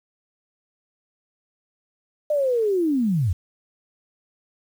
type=linear sweep; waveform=sine; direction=down; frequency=610 to 77 Hz; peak=-18 dBFS; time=2.3-3.33 s; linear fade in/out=5 ms; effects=8-bit